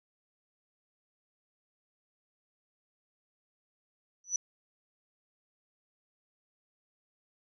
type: tone with exponential growth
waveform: sine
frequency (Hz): 5940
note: F#8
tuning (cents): +6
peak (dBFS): -23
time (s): 4.24-4.36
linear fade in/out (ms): 2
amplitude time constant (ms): 26
effects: none